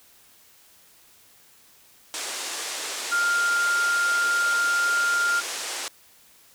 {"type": "band-pass noise", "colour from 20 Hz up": "white", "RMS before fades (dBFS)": -32, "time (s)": [2.14, 5.88], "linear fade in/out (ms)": 0, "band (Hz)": [330, 8600], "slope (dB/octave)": 24}
{"type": "tone", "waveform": "sine", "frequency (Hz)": 1400, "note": "F6", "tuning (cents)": 4, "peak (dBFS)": -20, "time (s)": [3.11, 5.41], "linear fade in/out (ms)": 20}
{"effects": ["white hiss -55 dBFS RMS until 6.54 s"]}